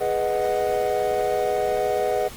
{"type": "chord", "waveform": "triangle", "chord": "G# minor seventh", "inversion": "none", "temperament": "equal", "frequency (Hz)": [415.3, 493.9, 622.3, 740], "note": ["G#4", "B4", "D#5", "F#5"], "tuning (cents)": [0, 0, 0, 0], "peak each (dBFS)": -24, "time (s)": [0, 2.29], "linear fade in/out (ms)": 20, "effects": ["pink hiss -40 dBFS RMS until 2.36 s", "Opus 24 kbps"]}